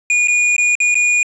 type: tone with dropouts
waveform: square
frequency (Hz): 2444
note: D#7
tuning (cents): -32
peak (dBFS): -12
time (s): 0.1-1.23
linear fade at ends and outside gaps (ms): 2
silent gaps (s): 0.274-0.282 / 0.565-0.581 / 0.753-0.802 / 0.944-0.953
effects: resampled to 24000 Hz + 8-bit